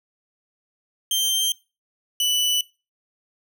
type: tone pair in turn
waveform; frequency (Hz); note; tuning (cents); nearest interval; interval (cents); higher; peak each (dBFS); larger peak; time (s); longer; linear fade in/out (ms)
sawtooth; 3151 / 2974; G7 / F#7; +8 / +8; minor second; 100; first; -16; neither; 1.11-1.52 / 2.2-2.61; neither; 2
effects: noise-tail reverb RT60 0.3 s tail -22 dB re dry